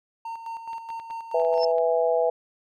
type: tone with tremolo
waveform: triangle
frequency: 913 Hz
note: A#5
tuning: 36 cents flat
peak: -29 dBFS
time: 0.25-1.72 s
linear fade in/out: 5 ms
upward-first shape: square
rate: 4.7 Hz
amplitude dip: 55%
type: clicks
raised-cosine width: 0.3 ms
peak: -31 dBFS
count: 10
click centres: 0.732 / 0.903 / 0.999 / 1.108 / 1.398 / 1.449 / 1.54 / 1.578 / 1.632 / 1.783 s
type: harmonic tone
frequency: 164.81 Hz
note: E3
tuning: in tune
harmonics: 3 / 4 / 5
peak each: -22 / -23 / -29 dBFS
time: 1.34-2.3 s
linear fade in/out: 5 ms
type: tone with exponential growth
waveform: sine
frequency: 5274 Hz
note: E8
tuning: in tune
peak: -25 dBFS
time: 1.53-1.65 s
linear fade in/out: 5 ms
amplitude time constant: 24 ms
effects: none